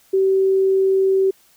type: tone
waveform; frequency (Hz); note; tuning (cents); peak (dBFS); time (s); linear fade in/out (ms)
sine; 384.1; G4; -35; -13; 0.13-1.31; 10
effects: white hiss -55 dBFS RMS until 1.56 s